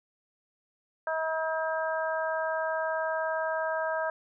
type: harmonic tone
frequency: 319.6 Hz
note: D#4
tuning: 47 cents sharp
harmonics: 2 / 3 / 4 / 5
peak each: -30 / -34 / -37 / -34 dBFS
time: 1.07-4.1 s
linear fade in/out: 2 ms
effects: none